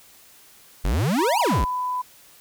square exponential two-way sweep, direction up then down, 38.89 to 1027 to 38.89 Hz, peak -20 dBFS, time 0.84-1.65 s, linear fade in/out 10 ms, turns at 1.4 s
sine tone with pitch glide, 950 to 999 Hz, A#5 to B5, +33 to +20 cents, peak -23 dBFS, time 1.18-2.02 s, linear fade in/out 10 ms, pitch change +87 cents, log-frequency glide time 1.43-1.53 s
effects white hiss -51 dBFS RMS until 2.4 s

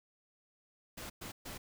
pink noise bursts at uneven times, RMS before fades -45 dBFS, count 3, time 0.97-1.1 / 1.21-1.32 / 1.45-1.58 s, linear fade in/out 10 ms, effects none

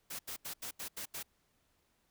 white noise bursts, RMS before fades -42 dBFS, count 7, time 0.1-1.23 s, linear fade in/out 10 ms, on 92 ms, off 81 ms, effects pink hiss -75 dBFS RMS until 2.1 s

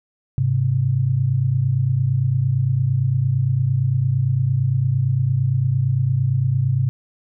sine tone pair together, 103.83 / 132.62 Hz, G#2 / C3, 0 / +24 cents, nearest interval major third, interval 424 cents, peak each -21 / -17 dBFS, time 0.38-6.89 s, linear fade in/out 0 ms, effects none

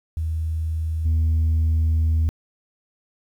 sine tone with level steps, 80 Hz, D#2, 49 cents sharp, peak -21 / -14 dBFS, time 0.17-2.29 s, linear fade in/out 0 ms, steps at 1.05 s, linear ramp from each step 5 ms, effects tanh soft clip ceiling -15 dBFS + 9-bit

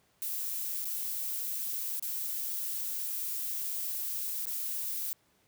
violet noise with dropouts, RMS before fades -35 dBFS, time 0.22-5.13 s, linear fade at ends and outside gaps 0 ms, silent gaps 0.845-0.853 / 1.996-2.025 / 4.455-4.469 s, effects pink hiss -69 dBFS RMS until 5.47 s + high-pass 80 Hz 12 dB/octave

